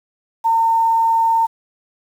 sine tone, 909 Hz, A#5, 44 cents flat, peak -12 dBFS, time 0.44-1.47 s, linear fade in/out 20 ms, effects 7-bit

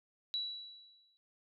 sine tone with exponential decay, 3924 Hz, B7, 12 cents flat, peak -32 dBFS, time 0.34-1.17 s, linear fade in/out 0 ms, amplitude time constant 180 ms, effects none

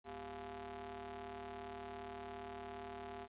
sawtooth ring-modulated tone, 151.8 Hz, D#3, 42 cents flat, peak -39 dBFS, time 0.04-3.28 s, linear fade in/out 50 ms, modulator 550 Hz, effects resampled to 8000 Hz + 12-bit

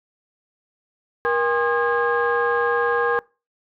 sine tone cluster, 475 / 807 / 1064 / 1222 / 1634 Hz, A#4 / G#5 / C6 / D#6 / G#6, +33 / -50 / +29 / -32 / -29 cents, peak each -20 / -26 / -25 / -28 / -23 dBFS, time 1.25-3.19 s, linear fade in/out 0 ms, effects noise-tail reverb RT60 0.3 s tail -24 dB re dry + tanh soft clip ceiling -10 dBFS

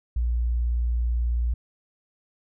sine tone, 59.2 Hz, A#1, 27 cents sharp, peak -21 dBFS, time 0.16-1.54 s, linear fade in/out 5 ms, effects none

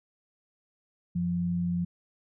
sine tone pair together, 92.5 / 174.62 Hz, F#2 / F3, 0 / 0 cents, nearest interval major seventh, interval 1100 cents, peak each -37 / -26 dBFS, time 1.15-1.85 s, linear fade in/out 10 ms, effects none

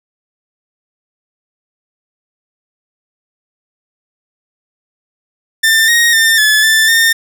sawtooth tone with pitch steps, 1791 / 1872 / 1802 / 1723 / 1766 / 1818 Hz, A6 / A#6 / A6 / A6 / A6 / A#6, +30 / +7 / +41 / -37 / +6 / -44 cents, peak -4 dBFS, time 5.63-7.13 s, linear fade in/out 10 ms, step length 250 ms, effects none

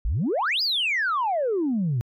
sine exponential two-way sweep, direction up then down, 44.25 to 5100 to 111.9 Hz, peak -20 dBFS, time 0.05-2.01 s, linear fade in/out 0 ms, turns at 0.62 s, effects tanh soft clip ceiling -18 dBFS

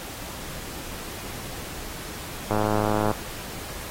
click train, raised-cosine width 1 ms, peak -10 dBFS, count 65, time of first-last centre 2.51-3.114 s, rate 106 Hz, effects pink hiss -37 dBFS RMS until 3.9 s + AAC 48 kbps

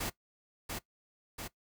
pink noise with echo, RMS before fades -36 dBFS, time 0-0.1 s, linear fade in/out 10 ms, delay 690 ms, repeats 2, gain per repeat -3 dB, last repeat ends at 1.48 s, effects noise-tail reverb RT60 0.1 s tail -18 dB re dry

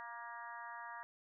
harmonic tone with a mistuned harmonic, 235.8 Hz, A#3, 20 cents sharp, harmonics 3 / 4 / 5 / 6 / 7 / 8, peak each -55 / -49 / -52 / -57 / -52 / -55 dBFS, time 0-1.03 s, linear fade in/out 0 ms, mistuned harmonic 3, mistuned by -22 cents, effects none

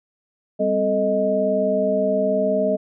sine tone cluster, 198 / 257.2 / 438.2 / 624 Hz, G3 / C4 / A4 / D#5, +18 / -30 / -7 / +5 cents, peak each -25 / -27 / -24 / -19 dBFS, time 0.59-2.77 s, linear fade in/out 20 ms, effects none

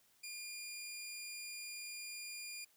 15% pulse tone, 2413 Hz, D7, 46 cents sharp, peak -38 dBFS, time 0.23-2.65 s, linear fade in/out 10 ms, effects white hiss -71 dBFS RMS until 2.76 s

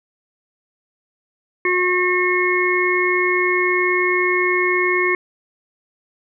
harmonic tone, 361.9 Hz, F#4, 38 cents flat, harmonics 1 / 3 / 5 / 6, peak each -19 / -23 / -23 / -19 dBFS, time 1.65-5.15 s, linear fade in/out 2 ms, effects none

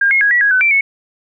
sine tone with pitch steps, 1609 / 2157 / 1653 / 1937 / 1650 / 1510 / 2344 / 2202 Hz, G6 / C#7 / G#6 / B6 / G#6 / F#6 / D7 / C#7, +45 / -48 / -9 / -34 / -12 / +35 / -4 / -12 cents, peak -9 dBFS, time 0.01-0.81 s, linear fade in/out 5 ms, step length 100 ms, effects none

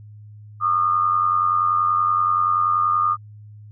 sine tone with amplitude modulation, 1217 Hz, D#6, 39 cents flat, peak -13 dBFS, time 0.6-3.17 s, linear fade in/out 50 ms, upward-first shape sine, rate 90.5 Hz, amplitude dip 65%, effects added 105 Hz sine -39 dBFS peak until 3.71 s

